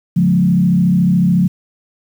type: tone with frequency modulation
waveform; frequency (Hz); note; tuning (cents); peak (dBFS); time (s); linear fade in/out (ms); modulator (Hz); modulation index
sine; 178.9; F3; +42; -9; 0.16-1.48; 10; 33.9; 0.92
effects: 7-bit